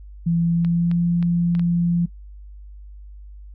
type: tone with pitch glide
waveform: sine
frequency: 168.7 to 172.24 Hz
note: E3 to F3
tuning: +40 to -24 cents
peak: -16 dBFS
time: 0.26-2.06 s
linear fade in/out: 10 ms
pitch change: +36 cents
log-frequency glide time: 0.43-1.02 s
type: clicks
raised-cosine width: 0.3 ms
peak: -22 dBFS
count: 5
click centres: 0.648 / 0.914 / 1.227 / 1.551 / 1.595 s
effects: noise-tail reverb RT60 0.1 s tail -22 dB re dry + added 50 Hz sine -37 dBFS peak until 3.54 s